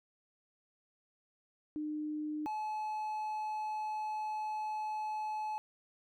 sine / triangle tone pair in turn, 303.3 / 857.9 Hz, D#4 / A5, -44 / -44 cents, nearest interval octave + tritone, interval 1800 cents, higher second, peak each -35 / -33 dBFS, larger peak second, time 1.76-2.46 / 2.46-5.58 s, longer second, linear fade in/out 0 ms, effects none

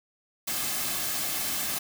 white noise with comb filter, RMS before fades -30 dBFS, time 0.47-1.79 s, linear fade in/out 10 ms, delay 2.1 ms, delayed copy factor -0.5, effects none

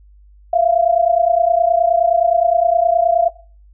sine tone pair together, 668.9 / 698.5 Hz, E5 / F5, +25 / 0 cents, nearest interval minor second, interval 75 cents, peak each -14 dBFS, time 0.53-3.29 s, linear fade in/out 5 ms, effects noise-tail reverb RT60 0.4 s tail -18 dB re dry + added 50 Hz sine -43 dBFS peak until 3.73 s

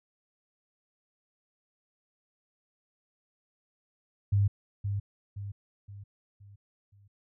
sine tone with echo, 100.5 Hz, G2, 44 cents sharp, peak -21 dBFS, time 4.32-4.48 s, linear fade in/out 10 ms, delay 520 ms, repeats 5, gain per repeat -7 dB, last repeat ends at 7.08 s, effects none

